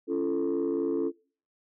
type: chord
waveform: sine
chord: Db augmented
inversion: none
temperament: equal with one note detuned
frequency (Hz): 277.2 / 341.4 / 440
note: Db4 / F4 / A4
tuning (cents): 0 / -39 / 0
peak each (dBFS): -29 / -28 / -28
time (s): 0.07-1.12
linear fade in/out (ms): 50
effects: noise-tail reverb RT60 0.4 s tail -22 dB re dry + tanh soft clip ceiling -21 dBFS